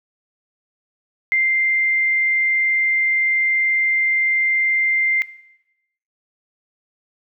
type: tone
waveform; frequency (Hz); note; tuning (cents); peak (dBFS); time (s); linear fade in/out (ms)
sine; 2093; C7; 0; -14; 1.32-5.22; 0
effects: noise-tail reverb RT60 0.9 s tail -19 dB re dry